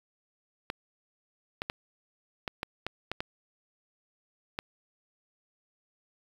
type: clicks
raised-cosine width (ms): 0.3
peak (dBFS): -16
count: 9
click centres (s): 0.701 / 1.619 / 1.699 / 2.478 / 2.631 / 2.866 / 3.116 / 3.205 / 4.589
effects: 7-bit